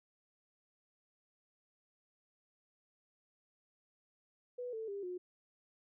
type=tone with pitch steps; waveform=sine; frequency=492.7 / 444 / 400.2 / 360.7 Hz; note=B4 / A4 / G4 / F#4; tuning=-4 / +16 / +36 / -44 cents; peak=-39 dBFS; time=4.58-5.18 s; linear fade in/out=10 ms; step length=150 ms; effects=none